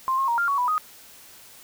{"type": "tone with pitch steps", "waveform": "sine", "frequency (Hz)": [1049, 1076, 939, 1396, 1119, 986, 1248], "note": ["C6", "C6", "A#5", "F6", "C#6", "B5", "D#6"], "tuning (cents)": [4, 48, 12, -1, 16, -3, 5], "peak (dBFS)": -20, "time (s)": [0.08, 0.78], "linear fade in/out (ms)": 0, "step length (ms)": 100, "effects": ["white hiss -48 dBFS RMS until 1.63 s"]}